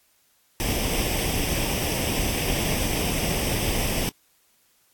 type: noise with comb filter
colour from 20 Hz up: pink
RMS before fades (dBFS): -25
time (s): 0.6-4.09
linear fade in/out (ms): 0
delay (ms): 0.36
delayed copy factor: +0.65
effects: white hiss -63 dBFS RMS until 4.93 s + AAC 64 kbps